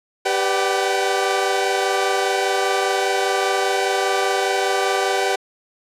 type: chord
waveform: sawtooth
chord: G major seventh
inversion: none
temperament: equal with one note detuned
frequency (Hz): 392 / 493.9 / 587.3 / 759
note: G4 / B4 / D5 / F#5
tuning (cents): 0 / 0 / 0 / +44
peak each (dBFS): -18 / -21 / -23 / -18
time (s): 0.25-5.36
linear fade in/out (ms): 10
effects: low-pass 9000 Hz 12 dB/octave